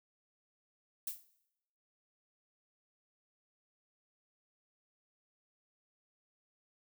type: noise with exponential decay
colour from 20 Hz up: violet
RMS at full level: -34 dBFS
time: 1.07-1.25 s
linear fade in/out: 5 ms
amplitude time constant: 38 ms
effects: noise-tail reverb RT60 0.8 s tail -17 dB re dry